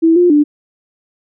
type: tone with pitch steps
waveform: sine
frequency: 327.2 / 353.3 / 295.2 Hz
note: E4 / F4 / D4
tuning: -13 / +20 / +9 cents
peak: -6 dBFS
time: 0.02-0.44 s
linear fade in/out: 20 ms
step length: 140 ms
effects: none